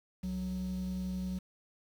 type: tone pair together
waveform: triangle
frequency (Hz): 65.27 / 184.6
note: C2 / F#3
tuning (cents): -4 / -4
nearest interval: octave + tritone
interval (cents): 1800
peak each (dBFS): -38 / -31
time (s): 0.23-1.39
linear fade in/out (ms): 10
effects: tanh soft clip ceiling -29 dBFS + 9-bit